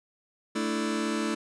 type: chord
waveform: sawtooth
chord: A suspended fourth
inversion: none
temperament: just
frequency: 220 / 293.3 / 330 Hz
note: A3 / D4 / E4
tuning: 0 / -2 / +2 cents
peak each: -26 / -29 / -27 dBFS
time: 0.55-1.35 s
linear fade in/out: 10 ms
effects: resampled to 22050 Hz